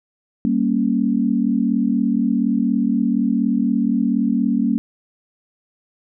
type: chord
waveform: sine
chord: G diminished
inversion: none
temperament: equal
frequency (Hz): 196 / 233.1 / 277.2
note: G3 / Bb3 / Db4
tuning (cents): 0 / 0 / 0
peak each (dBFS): -21 / -18 / -21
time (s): 0.45-4.78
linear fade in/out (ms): 0
effects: none